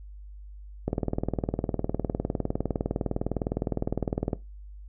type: click train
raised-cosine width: 2 ms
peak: -13 dBFS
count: 69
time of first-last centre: 0.88-4.332 s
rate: 19.7 Hz
effects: noise-tail reverb RT60 0.2 s tail -17 dB re dry + added 50 Hz sine -41 dBFS peak until 4.88 s